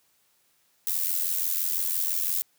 violet noise with amplitude modulation, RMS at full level -24 dBFS, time 0.87-2.42 s, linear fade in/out 0 ms, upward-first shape sine, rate 85.9 Hz, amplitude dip 70%, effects white hiss -67 dBFS RMS until 2.58 s + high-pass 60 Hz 12 dB/octave

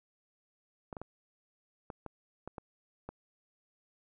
clicks, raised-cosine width 1 ms, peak -27 dBFS, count 8, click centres 0.928 / 0.968 / 1.016 / 1.902 / 2.063 / 2.476 / 2.582 / 3.09 s, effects none

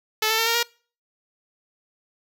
5% pulse tone with pitch steps, 434.7 / 443.8 / 453.2 / 462.7 / 472.4 Hz, A4 / A4 / A#4 / A#4 / A#4, -21 / +15 / -49 / -13 / +23 cents, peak -8 dBFS, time 0.22-0.63 s, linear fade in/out 5 ms, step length 82 ms, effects noise-tail reverb RT60 0.4 s tail -25 dB re dry

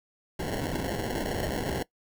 blue noise with sample-and-hold, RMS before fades -31 dBFS, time 0.39-1.83 s, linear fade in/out 5 ms, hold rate 1225 Hz, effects noise-tail reverb RT60 0.1 s tail -20 dB re dry

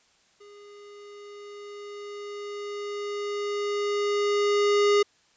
square tone with level ramp, 410 Hz, G#4, 22 cents flat, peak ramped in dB -48 to -18 dBFS, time 0.4-5.03 s, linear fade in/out 10 ms, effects white hiss -63 dBFS RMS until 5.36 s + resampled to 16000 Hz

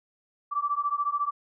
sine beating tone pair, 1155 / 1169 Hz, D6 / D6, -29 / -8 cents, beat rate 14 Hz, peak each -28 dBFS, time 0.51-1.31 s, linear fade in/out 20 ms, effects none

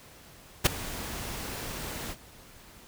pink noise with ADSR envelope, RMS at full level -17 dBFS, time 0.64-2.16 s, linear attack 24 ms, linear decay 7 ms, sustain -20 dB, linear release 52 ms, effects pink hiss -52 dBFS RMS until 2.87 s

